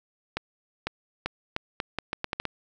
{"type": "accelerating click train", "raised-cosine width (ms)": 0.3, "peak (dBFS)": -12, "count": 11, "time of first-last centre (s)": [0.37, 2.453], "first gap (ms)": 500, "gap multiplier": 0.78, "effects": []}